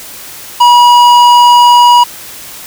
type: tone with tanh clipping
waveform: sine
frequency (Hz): 967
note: B5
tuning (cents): -37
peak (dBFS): -3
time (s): 0.6-2.04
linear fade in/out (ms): 10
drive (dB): 13
effects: white hiss -28 dBFS RMS until 2.66 s